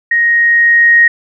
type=tone with level ramp; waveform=sine; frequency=1873 Hz; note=A#6; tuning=8 cents sharp; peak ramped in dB=-8 to -3 dBFS; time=0.11-1.08 s; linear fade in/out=5 ms; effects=none